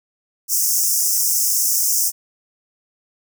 pink high-pass noise, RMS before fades -18 dBFS, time 0.48-2.12 s, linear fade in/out 50 ms, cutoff 5300 Hz, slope 96 dB/octave, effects none

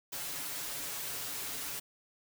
white noise with comb filter, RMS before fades -39 dBFS, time 0.12-1.8 s, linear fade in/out 10 ms, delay 7.1 ms, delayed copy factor +1, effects none

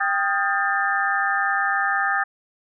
sine tone cluster, 788 / 1244 / 1402 / 1598 / 1787 Hz, G5 / D#6 / F6 / G6 / A6, +9 / -1 / +6 / +33 / +26 cents, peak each -25 / -25 / -32 / -25 / -24 dBFS, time 0-2.24 s, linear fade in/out 10 ms, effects none

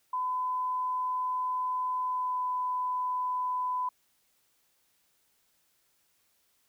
sine tone with pitch glide, 1009 to 1002.6 Hz, B5 to B5, +37 to +26 cents, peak -28 dBFS, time 0.13-3.89 s, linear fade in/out 5 ms, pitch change -11 cents, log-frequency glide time 2.04-2.44 s, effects white hiss -71 dBFS RMS until 6.68 s

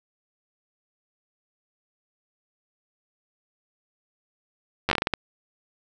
slowing click train, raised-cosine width 0.3 ms, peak -6 dBFS, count 9, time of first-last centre 4.89-5.138 s, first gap 10 ms, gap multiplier 1.31, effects none

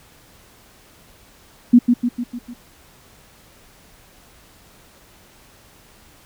sine tone with echo, 241.6 Hz, B3, 38 cents flat, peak -5 dBFS, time 1.73-1.79 s, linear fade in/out 10 ms, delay 150 ms, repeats 5, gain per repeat -5 dB, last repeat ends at 2.54 s, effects pink hiss -50 dBFS RMS until 6.25 s

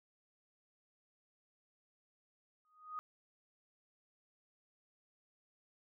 sine tone with exponential growth, 1244.5 Hz, D#6, in tune, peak -37 dBFS, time 2.65-2.99 s, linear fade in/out 0 ms, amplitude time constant 73 ms, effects none

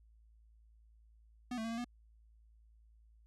square tone with pitch steps, 247.3 / 221.8 / 227.7 / 230.4 / 242.2 Hz, B3 / A3 / A#3 / A#3 / B3, +3 / +14 / -40 / -20 / -34 cents, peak -38 dBFS, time 1.51-1.845 s, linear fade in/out 5 ms, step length 67 ms, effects added 55 Hz sine -61 dBFS peak until 3.26 s + low-pass 8000 Hz 12 dB/octave

